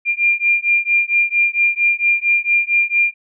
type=beating tone pair; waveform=sine; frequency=2394 / 2398.4 Hz; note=D7 / D7; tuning=+33 / +36 cents; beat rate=4.4 Hz; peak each=-16 dBFS; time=0.05-3.14 s; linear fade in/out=50 ms; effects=none